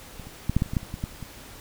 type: clicks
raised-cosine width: 5 ms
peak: -26 / -28 / -11 / -7 / -10 / -30 / -18 / -10 / -27 / -20 / -16 / -23 dBFS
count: 12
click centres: 0.197 / 0.27 / 0.496 / 0.566 / 0.621 / 0.661 / 0.735 / 0.768 / 0.831 / 0.941 / 1.039 / 1.227 s
effects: pink hiss -45 dBFS RMS until 1.6 s